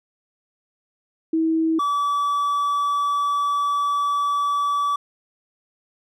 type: tone pair in turn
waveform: sine / triangle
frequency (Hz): 322.7 / 1150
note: E4 / D6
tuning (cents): -37 / -37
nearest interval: octave + minor seventh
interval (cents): 2200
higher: second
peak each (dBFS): -17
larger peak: neither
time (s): 1.33-1.79 / 1.79-4.96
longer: second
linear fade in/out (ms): 5
effects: none